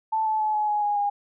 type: tone with pitch steps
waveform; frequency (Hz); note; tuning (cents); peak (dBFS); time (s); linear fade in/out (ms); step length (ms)
sine; 880 / 868.9 / 857.9 / 847.1 / 836.4 / 825.8 / 815.4; A5 / A5 / A5 / G#5 / G#5 / G#5 / G#5; 0 / -22 / -44 / +34 / +12 / -10 / -32; -21; 0.12-1.1; 10; 140
effects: none